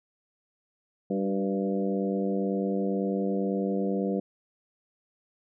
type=harmonic tone with a mistuned harmonic; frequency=98 Hz; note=G2; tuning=in tune; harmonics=2 / 3 / 4 / 5 / 6 / 7; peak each=-28 / -33 / -33 / -32 / -39 / -40 dBFS; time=1.1-4.2 s; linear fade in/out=5 ms; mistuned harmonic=4; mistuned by=-35 cents; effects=none